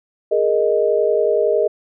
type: chord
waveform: sine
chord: Ab suspended second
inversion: none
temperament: equal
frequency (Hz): 415.3 / 466.2 / 622.3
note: Ab4 / Bb4 / Eb5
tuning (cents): 0 / 0 / 0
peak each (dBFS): -18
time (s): 0.31-1.68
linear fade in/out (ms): 10
effects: none